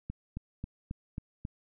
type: click train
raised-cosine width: 5 ms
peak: -24 dBFS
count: 6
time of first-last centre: 0.1-1.451 s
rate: 3.7 Hz
effects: none